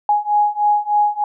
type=beating tone pair; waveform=sine; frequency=830.6 / 833.9 Hz; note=G#5 / G#5; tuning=0 / +7 cents; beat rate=3.3 Hz; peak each=-17 / -16 dBFS; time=0.09-1.24 s; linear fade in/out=2 ms; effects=none